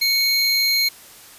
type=tone pair together; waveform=square; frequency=2217 / 4181 Hz; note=C#7 / C8; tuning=0 / -2 cents; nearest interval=major seventh; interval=1098 cents; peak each=-22 / -18 dBFS; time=0.01-0.89 s; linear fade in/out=10 ms; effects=white hiss -44 dBFS RMS until 1.38 s + resampled to 32000 Hz